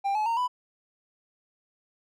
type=tone with pitch steps; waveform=triangle; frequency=793 / 854.8 / 921.5 / 993.4 Hz; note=G5 / G#5 / A#5 / B5; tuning=+20 / +50 / -20 / +10 cents; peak=-22 dBFS; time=0.04-0.48 s; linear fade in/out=20 ms; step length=110 ms; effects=none